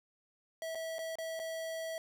square tone with dropouts, 650 Hz, E5, 24 cents flat, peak -38 dBFS, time 0.62-1.98 s, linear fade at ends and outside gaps 1 ms, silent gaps 0.749-0.754 / 0.984-0.99 / 1.155-1.185 / 1.393-1.398 s, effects none

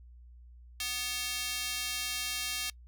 square tone with high-pass filter, 246.9 Hz, B3, in tune, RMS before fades -35 dBFS, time 0.8-2.7 s, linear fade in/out 2 ms, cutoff 3000 Hz, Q 1.1, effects noise-tail reverb RT60 0.1 s tail -25 dB re dry + added 60 Hz sine -50 dBFS peak until 2.87 s

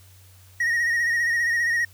triangle tone with vibrato, 1876 Hz, A#6, 11 cents sharp, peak -18 dBFS, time 0.6-1.85 s, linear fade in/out 5 ms, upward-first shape sine, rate 15 Hz, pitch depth 43 cents each way, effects added 93 Hz sine -49 dBFS peak until 1.93 s + white hiss -55 dBFS RMS until 1.93 s

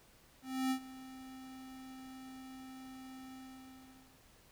square tone with ADSR envelope, 261.6 Hz, C4, in tune, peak -31 dBFS, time 0.42-4.22 s, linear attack 290 ms, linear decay 80 ms, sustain -18 dB, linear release 880 ms, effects pink hiss -64 dBFS RMS until 4.51 s

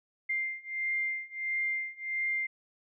sine beating tone pair, 2100 / 2101.5 Hz, C7 / C7, +6 / +7 cents, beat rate 1.5 Hz, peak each -34 / -33 dBFS, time 0.29-2.47 s, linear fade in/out 10 ms, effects none

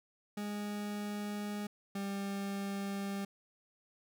40% pulse tone pair in turn, 206.7 / 198.32 Hz, G#3 / G3, -8 / +20 cents, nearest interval minor second, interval 72 cents, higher first, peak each -36 / -35 dBFS, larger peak second, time 0.37-1.67 / 1.95-3.25 s, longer neither, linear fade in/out 5 ms, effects none

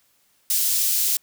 white high-pass noise, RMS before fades -21 dBFS, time 0.5-1.17 s, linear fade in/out 2 ms, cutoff 4600 Hz, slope 12 dB/octave, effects white hiss -63 dBFS RMS until 1.22 s

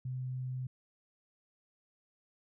sine tone, 128.2 Hz, C3, 35 cents flat, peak -35 dBFS, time 0.05-0.67 s, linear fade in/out 5 ms, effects none

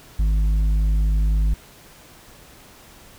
triangle tone with tanh clipping, 51.91 Hz, G#1, in tune, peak -17 dBFS, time 0.19-1.54 s, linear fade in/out 5 ms, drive 11 dB, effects pink hiss -47 dBFS RMS until 3.18 s

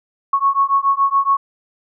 sine beating tone pair, 1100 / 1107.1 Hz, C#6 / C#6, -14 / -3 cents, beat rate 7.1 Hz, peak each -16 dBFS, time 0.33-1.37 s, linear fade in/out 5 ms, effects none

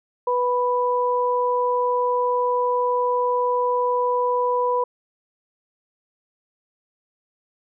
sine tone pair together, 493.2 / 987.8 Hz, B4 / B5, -2 / 0 cents, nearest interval octave, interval 1202 cents, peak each -21 dBFS, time 0.27-4.84 s, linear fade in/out 5 ms, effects none

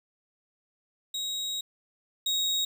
35% pulse tone pair in turn, 3800 / 3776 Hz, A#7 / A#7, +33 / +22 cents, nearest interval unison, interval 11 cents, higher first, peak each -28 / -23 dBFS, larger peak second, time 1.14-1.61 / 2.26-2.65 s, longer first, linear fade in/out 5 ms, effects 10-bit

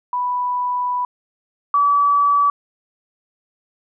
sine tone pair in turn, 987.8 / 1147.5 Hz, B5 / D6, 0 / -40 cents, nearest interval minor third, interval 260 cents, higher second, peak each -18 / -12 dBFS, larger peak second, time 0.13-1.05 / 1.74-2.5 s, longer first, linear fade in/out 2 ms, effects none

